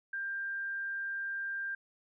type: tone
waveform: sine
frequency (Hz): 1590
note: G6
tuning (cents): +24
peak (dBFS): -34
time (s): 0.13-1.75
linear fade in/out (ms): 5
effects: none